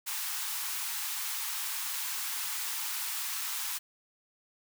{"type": "high-pass noise", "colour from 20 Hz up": "white", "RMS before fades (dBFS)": -35, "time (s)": [0.06, 3.79], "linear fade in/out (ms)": 20, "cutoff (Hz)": 810, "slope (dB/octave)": 96, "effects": []}